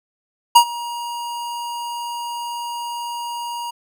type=tone with ADSR envelope; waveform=square; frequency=949 Hz; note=A#5; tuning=31 cents sharp; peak=-5 dBFS; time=0.55-3.71 s; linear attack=11 ms; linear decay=80 ms; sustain=-21 dB; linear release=11 ms; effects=none